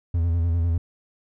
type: tone with vibrato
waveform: triangle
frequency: 84.4 Hz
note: E2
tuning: 41 cents sharp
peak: -17 dBFS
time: 0.14-0.78 s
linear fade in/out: 5 ms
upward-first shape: square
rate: 10 Hz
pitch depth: 40 cents each way
effects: none